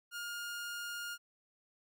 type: tone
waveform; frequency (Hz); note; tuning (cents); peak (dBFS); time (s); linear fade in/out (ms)
sawtooth; 1417; F6; +25; -36; 0.11-1.18; 50
effects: none